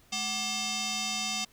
sine tone with frequency modulation, 1174.7 Hz, D6, in tune, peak -27 dBFS, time 0.12-1.45 s, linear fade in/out 10 ms, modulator 962 Hz, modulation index 6.2, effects tanh soft clip ceiling -28 dBFS + pink hiss -61 dBFS RMS until 1.52 s

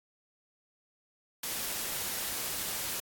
white noise, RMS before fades -35 dBFS, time 1.43-3 s, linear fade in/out 5 ms, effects AAC 64 kbps

